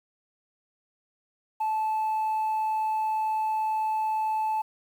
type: tone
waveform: sine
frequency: 871 Hz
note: A5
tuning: 18 cents flat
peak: -22 dBFS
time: 1.6-4.62 s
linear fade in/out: 10 ms
effects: tanh soft clip ceiling -23 dBFS + 9-bit